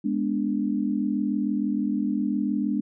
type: chord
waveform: sine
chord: G# diminished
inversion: none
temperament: equal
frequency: 207.7 / 246.9 / 293.7 Hz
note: G#3 / B3 / D4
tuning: 0 / 0 / 0 cents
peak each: -26 / -28 / -27 dBFS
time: 0.04-2.81 s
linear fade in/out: 10 ms
effects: none